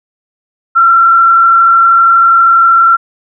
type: tone with frequency modulation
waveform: sine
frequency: 1358 Hz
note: F6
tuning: 49 cents flat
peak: -3 dBFS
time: 0.75-2.97 s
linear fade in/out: 20 ms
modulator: 32.6 Hz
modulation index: 0.71
effects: none